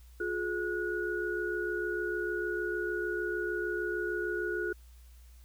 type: tone cluster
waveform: sine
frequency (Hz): 355.6 / 422.2 / 1457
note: F4 / G#4 / F#6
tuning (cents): +31 / +29 / -27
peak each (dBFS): -34 / -36 / -35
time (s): 0.2-4.73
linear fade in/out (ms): 5
effects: added 60 Hz sine -51 dBFS peak until 5.44 s + white hiss -65 dBFS RMS until 5.44 s